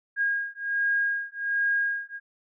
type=beating tone pair; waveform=sine; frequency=1629 / 1630.3 Hz; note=G#6 / G#6; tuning=-34 / -33 cents; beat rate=1.3 Hz; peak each=-27 dBFS; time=0.16-2.2 s; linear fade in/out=50 ms; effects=none